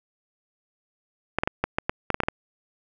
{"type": "clicks", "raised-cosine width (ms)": 0.5, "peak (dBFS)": -7, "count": 11, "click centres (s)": [1.386, 1.435, 1.475, 1.64, 1.785, 1.895, 2.103, 2.144, 2.203, 2.235, 2.285], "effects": []}